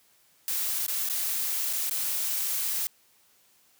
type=noise with dropouts; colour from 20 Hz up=blue; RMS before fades=-29 dBFS; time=0.48-2.87 s; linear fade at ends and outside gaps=0 ms; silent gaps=0.864-0.882 / 1.088-1.098 / 1.729-1.733 / 1.896-1.91 s; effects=white hiss -63 dBFS RMS until 3.79 s + high-pass 60 Hz 12 dB/octave